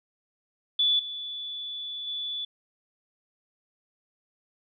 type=tone with level steps; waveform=sine; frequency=3457 Hz; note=A7; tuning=31 cents flat; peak=-20 / -33 / -30 dBFS; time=0.79-2.45 s; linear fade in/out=5 ms; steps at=0.99 / 2.07 s; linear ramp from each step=5 ms; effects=none